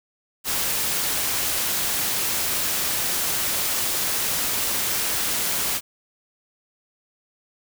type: noise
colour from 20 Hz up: white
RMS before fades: -24 dBFS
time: 0.44-5.81 s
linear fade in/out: 50 ms
effects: none